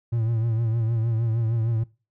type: tone with vibrato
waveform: triangle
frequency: 114 Hz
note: A#2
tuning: 38 cents flat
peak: -19 dBFS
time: 0.12-1.84 s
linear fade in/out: 10 ms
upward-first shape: triangle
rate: 6.5 Hz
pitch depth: 73 cents each way
effects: noise-tail reverb RT60 0.3 s tail -21 dB re dry